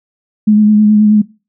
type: tone with vibrato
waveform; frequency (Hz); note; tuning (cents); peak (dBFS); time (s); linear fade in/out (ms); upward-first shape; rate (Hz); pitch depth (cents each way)
sine; 211.5; G#3; +32; -4; 0.47-1.22; 10; sine; 9.4; 20
effects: noise-tail reverb RT60 0.3 s tail -20 dB re dry